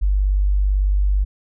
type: tone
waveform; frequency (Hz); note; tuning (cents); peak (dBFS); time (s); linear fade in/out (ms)
sine; 49.02; G1; +1; -14; 0.01-1.25; 20
effects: none